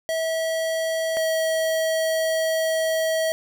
square tone pair in turn, 648 / 642.8 Hz, E5 / E5, -30 / -44 cents, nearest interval unison, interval 14 cents, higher first, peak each -23 / -21 dBFS, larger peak second, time 0.09-1.17 / 1.17-3.32 s, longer second, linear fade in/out 0 ms, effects 10-bit

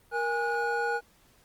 triangle tone cluster, 468.9 / 822 / 1454 Hz, A#4 / G#5 / F#6, +10 / -18 / -31 cents, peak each -29 dBFS, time 0.11-1.01 s, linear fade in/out 50 ms, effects pink hiss -62 dBFS RMS until 1.44 s + Opus 32 kbps

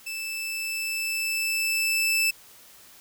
sawtooth tone with level ramp, 2637 Hz, E7, in tune, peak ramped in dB -28 to -17 dBFS, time 0.06-2.31 s, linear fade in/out 10 ms, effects white hiss -51 dBFS RMS until 3 s

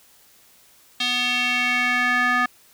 square tone with band-pass filter sweep, 247 Hz, B3, in tune, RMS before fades -21 dBFS, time 1-2.46 s, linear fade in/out 5 ms, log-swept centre 3400 to 1500 Hz, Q 3.2, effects white hiss -54 dBFS RMS until 2.73 s

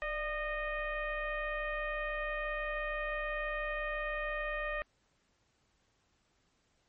sine tone with frequency modulation, 1223 Hz, D#6, 30 cents flat, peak -33 dBFS, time 0.02-4.82 s, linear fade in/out 0 ms, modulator 628 Hz, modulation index 1.7, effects pink hiss -74 dBFS RMS until 6.88 s + MP3 32 kbps

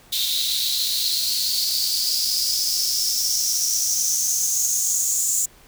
white noise with high-pass filter sweep, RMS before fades -22 dBFS, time 0.12-5.46 s, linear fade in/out 10 ms, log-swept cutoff 3700 to 7200 Hz, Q 7.6, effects pink hiss -51 dBFS RMS until 5.67 s

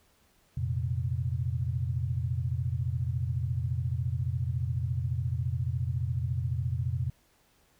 sine chord, F suspended fourth, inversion none, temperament equal, 87.31 / 116.54 / 130.81 Hz, F2 / Bb2 / C3, 0 / 0 / 0 cents, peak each -32 dBFS, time 0.57-7.1 s, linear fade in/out 5 ms, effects pink hiss -66 dBFS RMS until 7.79 s

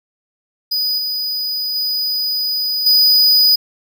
square tone with level steps, 4962 Hz, D#8, 6 cents flat, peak -16 / -19 / -17 / -9 dBFS, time 0.71-3.56 s, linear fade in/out 10 ms, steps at 0.98 / 1.75 / 2.86 s, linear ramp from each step 5 ms, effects none

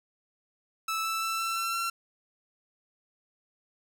sawtooth tone with pitch steps, 1312 / 1321.1 / 1330.3 / 1339.6 / 1348.9 / 1358.3 Hz, E6 / E6 / E6 / E6 / E6 / F6, -9 / +3 / +15 / +27 / +39 / -49 cents, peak -25 dBFS, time 0.88-1.9 s, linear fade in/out 5 ms, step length 170 ms, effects none

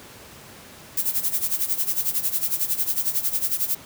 violet noise with tremolo, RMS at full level -21 dBFS, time 0.97-3.75 s, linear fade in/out 5 ms, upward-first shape sine, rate 11 Hz, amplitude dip 80%, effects pink hiss -44 dBFS RMS until 3.85 s + high-pass 80 Hz 12 dB/octave

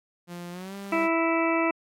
sawtooth tone with pitch glide, 174.61 to 198.27 Hz, F3 to G3, 0 to +20 cents, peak -32 dBFS, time 0.27-1.09 s, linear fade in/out 50 ms, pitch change +220 cents, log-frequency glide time 0.51-0.75 s
harmonic tone, 329.6 Hz, E4, in tune, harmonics 1 / 2 / 3 / 4 / 6 / 7 / 8, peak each -25 / -28 / -30 / -31 / -33 / -33 / -34 dBFS, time 0.92-1.71 s, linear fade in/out 5 ms
effects AAC 64 kbps

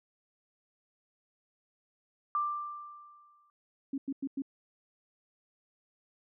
sine tone with exponential decay, 1182 Hz, D6, 11 cents sharp, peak -26 dBFS, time 2.35-3.5 s, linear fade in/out 1 ms, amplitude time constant 250 ms
sine tone bursts, 273.4 Hz, C#4, 24 cents flat, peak -31 dBFS, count 4, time 3.93-4.421 s, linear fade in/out 5 ms, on 50 ms, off 97 ms
effects none

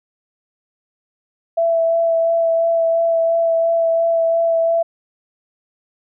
sine tone with vibrato, 664 Hz, E5, 12 cents sharp, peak -13 dBFS, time 1.57-4.83 s, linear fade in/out 10 ms, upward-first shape sine, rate 2.9 Hz, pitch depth 13 cents each way, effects none

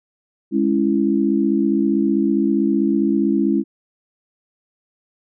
sine chord, C# minor, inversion second, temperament just, 207.9 / 277.2 / 332.6 Hz, G#3 / C#4 / E4, +2 / 0 / +16 cents, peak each -19 dBFS, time 0.51-3.64 s, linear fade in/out 50 ms, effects none

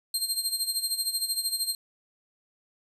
20% pulse tone with tremolo, 4186 Hz, C8, in tune, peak -18 dBFS, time 0.14-1.75 s, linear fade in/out 2 ms, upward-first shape sine, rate 13 Hz, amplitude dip 75%, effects resampled to 32000 Hz + 10-bit

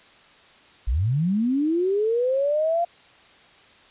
sine linear sweep, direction up, 46.77 to 698.5 Hz, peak -19 dBFS, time 0.87-2.85 s, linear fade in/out 10 ms, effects white hiss -52 dBFS RMS until 3.9 s + resampled to 8000 Hz

